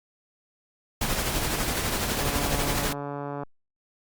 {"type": "noise with tremolo", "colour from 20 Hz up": "pink", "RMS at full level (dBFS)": -25, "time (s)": [1.01, 2.93], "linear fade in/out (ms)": 5, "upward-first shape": "triangle", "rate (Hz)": 12, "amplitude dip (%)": 45}
{"type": "click train", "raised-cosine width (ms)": 1, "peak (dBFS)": -20, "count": 176, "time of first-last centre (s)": [2.21, 3.434], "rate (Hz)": 143}
{"effects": ["Opus 48 kbps"]}